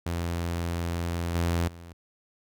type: tone with level steps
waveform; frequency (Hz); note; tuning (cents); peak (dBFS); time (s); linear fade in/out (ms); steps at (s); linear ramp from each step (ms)
sawtooth; 85.3; F2; -40; -24 / -20 / -39; 0.06-1.93; 5; 1.35 / 1.68; 2
effects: none